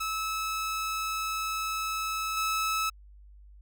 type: tone with level steps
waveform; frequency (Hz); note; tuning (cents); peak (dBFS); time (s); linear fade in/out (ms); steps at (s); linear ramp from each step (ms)
sawtooth; 1300; E6; -24; -26 / -23; 0-2.9; 10; 2.37; 2
effects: added 50 Hz sine -49 dBFS peak until 3.61 s